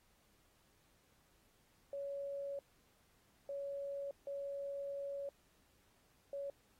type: tone bursts at uneven times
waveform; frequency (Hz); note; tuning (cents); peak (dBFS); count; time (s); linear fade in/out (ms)
sine; 560; C#5; +18; -40; 4; 1.93-2.59 / 3.49-4.11 / 4.27-5.29 / 6.33-6.5; 2
effects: pink hiss -73 dBFS RMS until 6.79 s + AAC 48 kbps